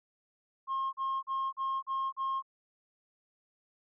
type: tone bursts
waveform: sine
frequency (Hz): 1072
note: C6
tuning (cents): +42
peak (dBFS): -28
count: 6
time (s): 0.67-2.425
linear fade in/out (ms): 50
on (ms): 260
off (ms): 39
effects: tanh soft clip ceiling -28 dBFS